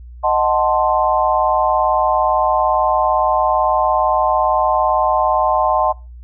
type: chord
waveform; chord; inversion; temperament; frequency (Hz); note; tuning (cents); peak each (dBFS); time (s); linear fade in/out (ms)
sine; D# diminished seventh; none; equal; 622.3 / 740 / 880 / 1046.5; D#5 / F#5 / A5 / C6; 0 / 0 / 0 / 0; -18; 0.23-5.93; 20
effects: noise-tail reverb RT60 0.3 s tail -24 dB re dry + added 60 Hz sine -33 dBFS peak until 6.23 s